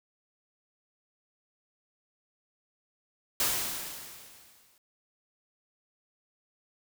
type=noise with exponential decay; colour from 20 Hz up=white; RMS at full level=-26 dBFS; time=3.4-4.78 s; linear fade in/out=2 ms; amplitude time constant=300 ms; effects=none